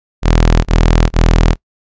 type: tone bursts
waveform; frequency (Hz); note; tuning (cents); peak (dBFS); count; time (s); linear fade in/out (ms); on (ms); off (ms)
sawtooth; 40.88; E1; -14; -3; 3; 0.22-1.558; 50; 430; 24
effects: noise-tail reverb RT60 0.1 s tail -24 dB re dry + resampled to 16000 Hz

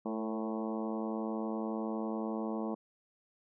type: harmonic tone with a mistuned harmonic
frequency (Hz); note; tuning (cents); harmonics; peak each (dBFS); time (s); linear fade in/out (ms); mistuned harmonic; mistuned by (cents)
110; A2; 0; 2 / 3 / 4 / 5 / 6 / 7 / 8 / 9 / 10; -36 / -40 / -42 / -44 / -46 / -47 / -48 / -49 / -50; 0.05-2.75; 10; 4; +32
effects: none

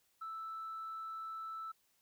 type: tone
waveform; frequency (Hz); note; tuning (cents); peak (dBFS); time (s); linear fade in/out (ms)
sine; 1318.5; E6; 0; -40; 0.21-1.72; 10
effects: tanh soft clip ceiling -38 dBFS + white hiss -75 dBFS RMS until 2.01 s

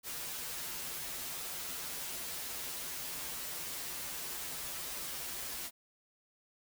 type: noise with comb filter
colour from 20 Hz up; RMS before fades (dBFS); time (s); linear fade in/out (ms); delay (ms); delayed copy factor
white; -41; 0.03-5.71; 50; 9.6; -0.85
effects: none

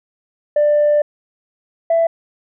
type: tone pair in turn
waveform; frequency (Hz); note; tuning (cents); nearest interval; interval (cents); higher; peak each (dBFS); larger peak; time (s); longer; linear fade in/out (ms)
sine; 592 / 664.5; D5 / E5; +14 / +14; major second; 200; second; -9 / -10; first; 0.56-1.02 / 1.9-2.07; first; 5
effects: tanh soft clip ceiling -8 dBFS

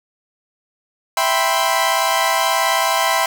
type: chord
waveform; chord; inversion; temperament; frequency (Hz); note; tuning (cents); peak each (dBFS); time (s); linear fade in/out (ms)
sawtooth; C major seventh; first; equal; 659.3 / 784 / 987.8 / 1046.5; E5 / G5 / B5 / C6; 0 / 0 / 0 / 0; -17; 1.17-3.26; 2
effects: none

